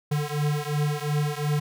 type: beating tone pair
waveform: square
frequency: 146.83 / 149.63 Hz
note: D3 / D3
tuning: 0 / +33 cents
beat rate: 2.8 Hz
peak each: -27 / -28 dBFS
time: 0.11-1.6 s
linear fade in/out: 10 ms
effects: none